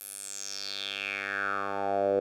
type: tone with band-pass filter sweep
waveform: 10% pulse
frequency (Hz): 99.2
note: G2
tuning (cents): +21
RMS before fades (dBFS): -32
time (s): 0-2.2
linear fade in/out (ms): 10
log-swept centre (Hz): 12000 to 490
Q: 4.9
effects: none